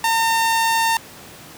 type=tone; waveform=sawtooth; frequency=909 Hz; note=A#5; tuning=44 cents flat; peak=-12 dBFS; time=0.04-0.97 s; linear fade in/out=2 ms; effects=pink hiss -40 dBFS RMS until 1.57 s + high-pass 100 Hz 12 dB/octave